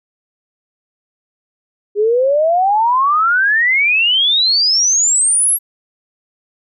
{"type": "exponential sweep", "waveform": "sine", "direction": "up", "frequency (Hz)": [402.6, 11600], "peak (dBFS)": -10, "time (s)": [1.95, 5.59], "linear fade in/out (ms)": 50, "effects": []}